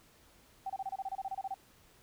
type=tone bursts; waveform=sine; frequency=774 Hz; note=G5; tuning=22 cents flat; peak=-34 dBFS; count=14; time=0.66-1.543 s; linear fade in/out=5 ms; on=38 ms; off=27 ms; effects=pink hiss -63 dBFS RMS until 2.02 s